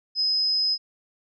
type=tone with amplitude modulation; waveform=sine; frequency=5070 Hz; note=D#8; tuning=32 cents sharp; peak=-19 dBFS; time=0.15-0.78 s; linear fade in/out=50 ms; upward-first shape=sine; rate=168 Hz; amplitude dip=25%; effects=none